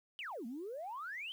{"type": "exponential two-way sweep", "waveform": "sine", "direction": "down then up", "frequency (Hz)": [3188, 216.9, 3188], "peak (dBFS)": -40, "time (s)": [0.19, 1.32], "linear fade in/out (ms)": 0, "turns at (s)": 0.46, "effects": ["tanh soft clip ceiling -36 dBFS", "11-bit"]}